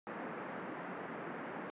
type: band-pass noise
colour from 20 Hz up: pink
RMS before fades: -44 dBFS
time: 0.07-1.7 s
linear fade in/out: 0 ms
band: 190 to 1900 Hz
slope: 24 dB/octave
effects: resampled to 8000 Hz